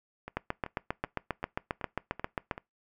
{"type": "two click trains", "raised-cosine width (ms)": 0.5, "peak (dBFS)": [-15, -24], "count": [17, 7], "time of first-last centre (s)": [[0.37, 2.512], [0.28, 2.579]], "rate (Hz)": [7.47, 2.61], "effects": ["noise-tail reverb RT60 0.2 s tail -23 dB re dry"]}